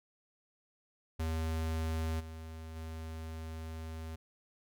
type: tone with level steps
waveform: square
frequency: 80.4 Hz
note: E2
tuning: 43 cents flat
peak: -33 / -44 / -41 dBFS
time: 1.19-4.16 s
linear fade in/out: 10 ms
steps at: 2.19 / 2.75 s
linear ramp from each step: 20 ms
effects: none